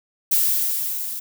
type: noise with level ramp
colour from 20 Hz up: violet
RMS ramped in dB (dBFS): -17 to -30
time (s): 0.31-1.2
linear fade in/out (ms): 10
effects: none